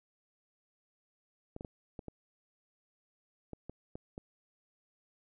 clicks, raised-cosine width 2 ms, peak -29 dBFS, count 9, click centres 1.564 / 1.609 / 1.648 / 1.992 / 2.083 / 3.533 / 3.696 / 3.955 / 4.179 s, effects none

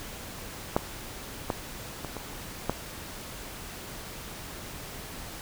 clicks, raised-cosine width 1 ms, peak -8 / -12 / -21 / -21 / -11 dBFS, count 5, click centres 0.765 / 1.502 / 2.047 / 2.167 / 2.696 s, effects pink hiss -41 dBFS RMS until 5.41 s

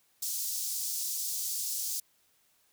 pink high-pass noise, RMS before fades -34 dBFS, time 0.22-2 s, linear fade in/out 5 ms, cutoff 5200 Hz, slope 24 dB/octave, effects white hiss -69 dBFS RMS until 2.72 s

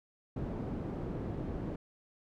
white low-pass noise, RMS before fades -38 dBFS, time 0.36-1.76 s, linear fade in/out 5 ms, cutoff 300 Hz, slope 12 dB/octave, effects none

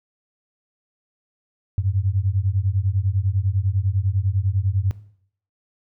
sine beating tone pair, 92.5 / 102.5 Hz, F#2 / G#2, 0 / -22 cents, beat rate 10 Hz, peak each -21 / -22 dBFS, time 1.78-4.91 s, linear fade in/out 0 ms, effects noise-tail reverb RT60 0.6 s tail -17 dB re dry

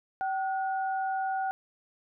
sine tone pair together, 767.6 / 1449 Hz, G5 / F#6, -37 / -37 cents, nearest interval major seventh, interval 1100 cents, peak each -28 / -37 dBFS, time 0.21-1.51 s, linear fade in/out 0 ms, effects none

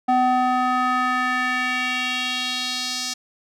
square tone with band-pass filter sweep, 252.3 Hz, B3, 37 cents sharp, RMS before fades -22 dBFS, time 0.08-3.14 s, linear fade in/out 10 ms, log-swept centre 730 to 5500 Hz, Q 2.2, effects none

